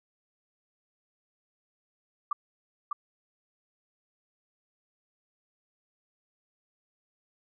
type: tone with echo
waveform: sine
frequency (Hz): 1174.7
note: D6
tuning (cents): 0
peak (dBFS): -25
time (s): 2.31-2.33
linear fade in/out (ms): 5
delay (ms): 600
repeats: 1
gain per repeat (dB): -3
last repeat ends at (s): 2.93
effects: none